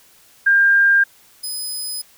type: tone pair in turn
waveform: sine / 15% pulse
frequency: 1601 / 5024 Hz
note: G6 / D#8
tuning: +36 / +16 cents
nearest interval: octave + minor sixth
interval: 1980 cents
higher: second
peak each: -10 / -19 dBFS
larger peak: first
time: 0.46-1.04 / 1.43-2.02 s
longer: second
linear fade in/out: 10 ms
effects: white hiss -51 dBFS RMS until 2.17 s